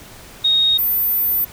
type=tone pair in turn; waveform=sine; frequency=3736 / 14105 Hz; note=A#7 / A9; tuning=+3 / +3 cents; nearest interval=octave + major seventh; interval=2300 cents; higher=second; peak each=-12 / -15 dBFS; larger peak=first; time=0.44-0.78 / 0.78-1.45 s; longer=second; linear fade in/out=10 ms; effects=pink hiss -40 dBFS RMS until 1.52 s